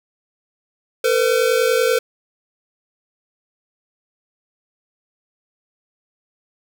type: tone pair together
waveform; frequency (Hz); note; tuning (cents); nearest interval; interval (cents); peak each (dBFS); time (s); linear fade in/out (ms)
square; 455 / 505.2; A#4 / B4; -42 / +39; major second; 181; -18; 1.04-1.99; 5
effects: none